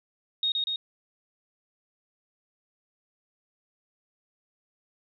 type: tone with echo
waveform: sine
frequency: 3729 Hz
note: A#7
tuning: in tune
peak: -23 dBFS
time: 0.43-0.52 s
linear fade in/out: 2 ms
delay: 120 ms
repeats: 2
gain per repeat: -2 dB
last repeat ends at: 0.76 s
effects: none